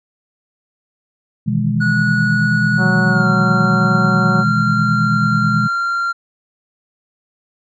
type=chord; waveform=sine; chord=E major seventh; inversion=second; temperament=equal; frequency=123.47 / 155.56 / 164.81 / 207.7 Hz; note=B2 / D#3 / E3 / G#3; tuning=0 / 0 / 0 / 0 cents; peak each=-19 / -21 / -21 / -18 dBFS; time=1.46-5.68 s; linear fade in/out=20 ms
type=tone with pitch glide; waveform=triangle; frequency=1461 to 1382.2 Hz; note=F#6 to F6; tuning=-22 to -18 cents; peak=-14 dBFS; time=1.8-6.13 s; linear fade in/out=20 ms; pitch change=-96 cents; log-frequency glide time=3.09-3.28 s
type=harmonic tone; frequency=185 Hz; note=F#3; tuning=in tune; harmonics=1 / 2 / 3 / 4 / 5 / 6 / 7 / 8; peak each=-18 / -26 / -26 / -25 / -31 / -30 / -32 / -33 dBFS; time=2.77-4.45 s; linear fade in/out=50 ms
effects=resampled to 16000 Hz